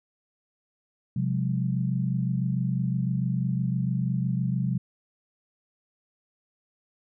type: tone cluster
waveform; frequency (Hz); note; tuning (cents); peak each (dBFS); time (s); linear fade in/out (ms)
sine; 130.1 / 177.7 / 203.8; C3 / F3 / G#3; -9 / +30 / -32; -26 / -28 / -32; 1.16-4.78; 5
effects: none